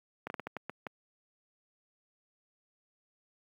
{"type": "slowing click train", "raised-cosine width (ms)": 0.5, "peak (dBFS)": -22, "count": 8, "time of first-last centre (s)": [0.27, 0.868], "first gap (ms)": 31, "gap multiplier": 1.33, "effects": ["high-pass 150 Hz 12 dB/octave", "10-bit"]}